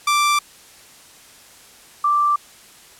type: tone pair in turn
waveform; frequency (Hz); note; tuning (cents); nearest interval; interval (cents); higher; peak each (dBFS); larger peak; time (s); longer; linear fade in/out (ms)
sawtooth / sine; 1174.7 / 1174.7; D6 / D6; 0 / 0; unison; 0; neither; -11 / -14; first; 0.07-0.39 / 2.04-2.36; neither; 5
effects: white hiss -46 dBFS RMS until 2.99 s + low-pass 11000 Hz 12 dB/octave